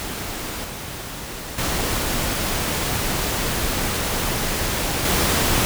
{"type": "noise with level steps", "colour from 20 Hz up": "pink", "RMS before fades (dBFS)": [-29, -32, -23, -19], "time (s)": [0, 5.65], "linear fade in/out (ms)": 0, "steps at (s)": [0.64, 1.58, 5.05], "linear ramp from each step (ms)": 5, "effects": []}